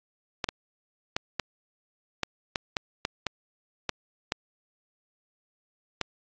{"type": "clicks", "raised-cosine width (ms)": 0.2, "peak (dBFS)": -9, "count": 12, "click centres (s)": [0.442, 0.489, 1.165, 1.397, 2.233, 2.558, 2.768, 3.051, 3.267, 3.893, 4.321, 6.013], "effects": ["low-pass 6000 Hz 12 dB/octave", "AAC 64 kbps"]}